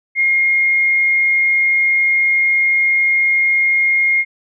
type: tone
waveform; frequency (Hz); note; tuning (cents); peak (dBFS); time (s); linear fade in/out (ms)
sine; 2137; C7; +36; -11; 0.15-4.25; 50
effects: none